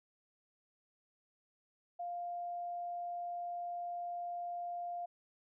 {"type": "tone", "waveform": "sine", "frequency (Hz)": 700, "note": "F5", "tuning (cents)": 4, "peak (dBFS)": -38, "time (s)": [1.99, 5.06], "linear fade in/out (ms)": 10, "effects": []}